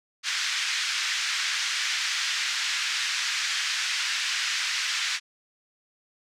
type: band-pass noise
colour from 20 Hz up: pink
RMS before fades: -28 dBFS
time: 0.23-5.2 s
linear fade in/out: 50 ms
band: 1600 to 6400 Hz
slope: 24 dB/octave
effects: none